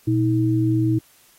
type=tone pair together; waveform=sine; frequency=119.53 / 319.1 Hz; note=A#2 / D#4; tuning=+44 / +44 cents; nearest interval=octave + perfect fourth; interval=1700 cents; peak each=-19 dBFS; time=0.07-0.99 s; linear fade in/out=10 ms; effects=white hiss -55 dBFS RMS until 1.38 s + AAC 48 kbps